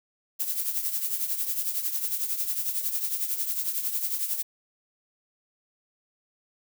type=noise with tremolo; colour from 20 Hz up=violet; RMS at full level=-26 dBFS; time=0.39-4.43 s; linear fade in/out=20 ms; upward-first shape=triangle; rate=11 Hz; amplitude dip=70%; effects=none